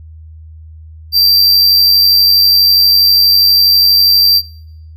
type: tone with amplitude modulation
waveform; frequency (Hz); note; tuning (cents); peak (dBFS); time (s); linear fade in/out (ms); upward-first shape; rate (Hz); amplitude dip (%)
square; 4699; D8; 0; -5; 1.12-4.42; 50; sine; 92.3; 35
effects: noise-tail reverb RT60 0.7 s tail -22 dB re dry + added 79 Hz sine -31 dBFS peak until 4.96 s